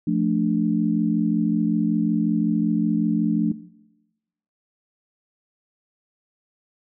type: chord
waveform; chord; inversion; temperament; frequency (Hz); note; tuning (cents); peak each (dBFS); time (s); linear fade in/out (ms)
sine; D minor; first; equal; 174.61 / 220 / 293.7; F3 / A3 / D4; 0 / 0 / 0; -23; 0.07-3.52; 5
effects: noise-tail reverb RT60 1.0 s tail -18 dB re dry